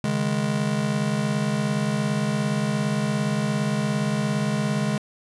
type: chord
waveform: square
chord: C# suspended second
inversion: none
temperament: just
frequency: 138.59 / 155.92 / 207.9 Hz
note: C#3 / D#3 / G#3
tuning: 0 / +4 / +2 cents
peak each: -28 / -29 / -25 dBFS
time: 0.04-4.98 s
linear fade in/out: 2 ms
effects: resampled to 24000 Hz